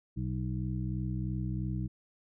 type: harmonic tone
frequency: 63 Hz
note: B1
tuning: 35 cents sharp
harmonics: 1 / 2 / 3 / 5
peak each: -37 / -34 / -37 / -42 dBFS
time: 0.16-1.88 s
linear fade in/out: 20 ms
effects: none